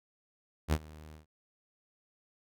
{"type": "tone with ADSR envelope", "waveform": "sawtooth", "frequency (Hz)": 77.1, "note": "D#2", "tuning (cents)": -15, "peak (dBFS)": -20, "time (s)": [0.68, 1.26], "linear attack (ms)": 46, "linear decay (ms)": 55, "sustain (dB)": -24, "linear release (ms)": 120, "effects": []}